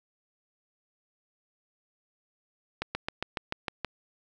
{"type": "slowing click train", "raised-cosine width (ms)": 0.3, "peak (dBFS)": -14, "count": 8, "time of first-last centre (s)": [2.82, 3.847], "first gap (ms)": 130, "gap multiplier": 1.04, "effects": []}